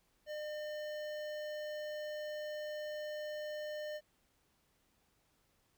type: tone with notch filter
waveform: square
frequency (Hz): 604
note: D5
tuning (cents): +48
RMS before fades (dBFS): -42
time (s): 0.26-4.01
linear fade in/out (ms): 50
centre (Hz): 10000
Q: 0.53
effects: pink hiss -75 dBFS RMS until 5.77 s